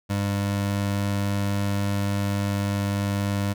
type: tone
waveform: 25% pulse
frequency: 100.4 Hz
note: G2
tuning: 42 cents sharp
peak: -19 dBFS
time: 0.09-3.54 s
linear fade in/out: 20 ms
effects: none